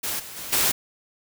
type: noise with level steps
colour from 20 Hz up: white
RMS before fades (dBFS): -28 / -39 / -35 / -21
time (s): 0.03-0.72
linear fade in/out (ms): 10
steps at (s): 0.19 / 0.36 / 0.52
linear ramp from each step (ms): 10
effects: none